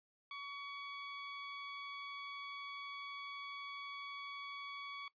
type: tone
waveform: 20% pulse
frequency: 1128 Hz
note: C#6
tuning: 30 cents sharp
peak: -40 dBFS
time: 0.31-5.08 s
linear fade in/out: 2 ms
effects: noise-tail reverb RT60 0.1 s tail -18 dB re dry + resampled to 11025 Hz